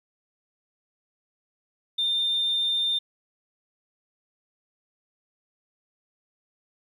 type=tone; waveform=sine; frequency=3607 Hz; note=A7; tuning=42 cents sharp; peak=-21 dBFS; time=1.98-2.99 s; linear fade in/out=10 ms; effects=tanh soft clip ceiling -18 dBFS + 10-bit